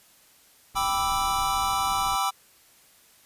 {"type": "noise", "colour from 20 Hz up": "brown", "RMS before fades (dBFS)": -40, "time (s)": [0.74, 2.16], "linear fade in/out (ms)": 10}
{"type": "chord", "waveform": "square", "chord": "E minor seventh", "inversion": "first", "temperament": "equal", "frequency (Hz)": [784, 987.8, 1174.7, 1318.5], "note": ["G5", "B5", "D6", "E6"], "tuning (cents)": [0, 0, 0, 0], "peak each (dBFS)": [-29, -30, -30, -30], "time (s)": [0.75, 2.31], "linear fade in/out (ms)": 20}
{"effects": ["white hiss -57 dBFS RMS until 3.25 s", "resampled to 32000 Hz"]}